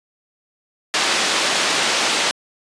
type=band-pass noise; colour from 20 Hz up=white; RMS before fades=-19 dBFS; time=0.94-2.31 s; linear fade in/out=0 ms; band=270 to 4600 Hz; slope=12 dB/octave; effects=resampled to 22050 Hz